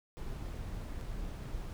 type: noise with dropouts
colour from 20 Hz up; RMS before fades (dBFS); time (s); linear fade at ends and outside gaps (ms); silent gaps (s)
brown; -40; 0.17-1.73; 0; 1.007-1.011
effects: none